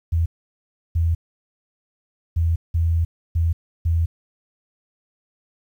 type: tone bursts at uneven times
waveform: sine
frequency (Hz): 83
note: E2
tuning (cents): +12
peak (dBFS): -16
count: 6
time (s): 0.12-0.26 / 0.95-1.15 / 2.36-2.56 / 2.74-3.05 / 3.35-3.53 / 3.85-4.06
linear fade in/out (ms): 10
effects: 9-bit